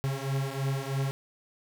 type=beating tone pair; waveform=45% pulse; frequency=134.6 / 137.7 Hz; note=C3 / C#3; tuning=+49 / -11 cents; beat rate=3.1 Hz; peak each=-31 / -32 dBFS; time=0.04-1.11 s; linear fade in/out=0 ms; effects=none